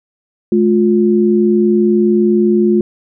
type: tone pair together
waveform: sine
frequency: 213.7 / 353.9 Hz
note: G#3 / F4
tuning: +50 / +23 cents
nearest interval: major sixth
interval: 873 cents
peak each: -11 dBFS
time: 0.52-2.81 s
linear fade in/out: 2 ms
effects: none